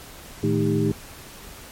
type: tone cluster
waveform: sine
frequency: 111.6 / 156.7 / 218.7 / 312.3 / 397.8 Hz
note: A2 / D#3 / A3 / D#4 / G4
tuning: +25 / +13 / -10 / +7 / +25 cents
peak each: -25 dBFS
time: 0.43-0.92 s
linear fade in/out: 5 ms
effects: pink hiss -42 dBFS RMS until 1.71 s + MP3 64 kbps